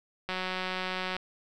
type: click train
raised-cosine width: 0.3 ms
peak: -17 dBFS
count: 163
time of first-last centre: 0.29-1.166 s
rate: 185 Hz
effects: none